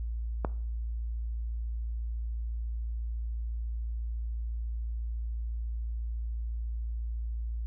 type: click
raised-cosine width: 1 ms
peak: -15 dBFS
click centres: 0.448 s
effects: noise-tail reverb RT60 0.5 s tail -19 dB re dry + added 57 Hz sine -31 dBFS peak until 7.66 s